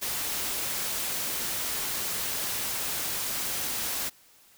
white noise, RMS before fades -31 dBFS, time 0.01-4.1 s, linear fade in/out 20 ms, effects white hiss -58 dBFS RMS until 4.57 s

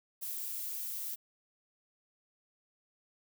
violet noise, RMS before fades -39 dBFS, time 0.21-1.16 s, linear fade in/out 20 ms, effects none

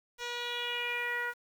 10% pulse tone with low-pass filter sweep, 481.7 Hz, B4, 43 cents flat, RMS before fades -35 dBFS, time 0.18-1.34 s, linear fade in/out 50 ms, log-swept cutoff 5200 to 1600 Hz, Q 4.1, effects 9-bit

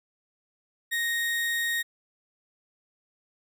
35% pulse tone, 1864.7 Hz, A#6, in tune, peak -24 dBFS, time 0.91-1.83 s, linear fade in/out 20 ms, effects none

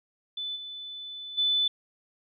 sine tone with level steps, 3500 Hz, A7, 10 cents flat, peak -31 / -37 / -22 dBFS, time 0.37-1.68 s, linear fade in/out 5 ms, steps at 0.55 / 1.37 s, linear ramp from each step 20 ms, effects none

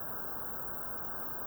white band-stop noise, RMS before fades -39 dBFS, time 0-1.46 s, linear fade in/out 2 ms, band 1600 to 15000 Hz, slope 96 dB/octave, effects none

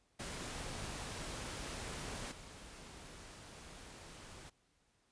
pink noise with level steps, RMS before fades -44 / -53 dBFS, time 0.19-4.5 s, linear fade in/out 10 ms, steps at 2.31 s, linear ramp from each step 10 ms, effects pink hiss -75 dBFS RMS until 5.11 s + resampled to 22050 Hz

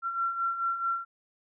sine beating tone pair, 1359 / 1363.6 Hz, F6 / F6, -48 / -42 cents, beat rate 4.6 Hz, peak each -35 / -28 dBFS, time 0.02-1.05 s, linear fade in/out 50 ms, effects none

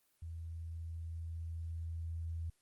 sine tone with level ramp, 82.5 Hz, E2, 2 cents sharp, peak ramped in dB -42 to -37 dBFS, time 0.22-2.5 s, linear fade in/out 5 ms, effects white hiss -75 dBFS RMS until 2.61 s + Opus 24 kbps

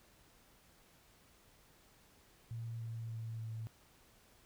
sine tone with pitch steps, 115.4 / 114.21 / 113.03 / 111.86 Hz, A#2 / A#2 / A2 / A2, -17 / -35 / +47 / +29 cents, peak -40 dBFS, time 2.51-3.67 s, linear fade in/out 0 ms, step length 290 ms, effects pink hiss -66 dBFS RMS until 4.45 s

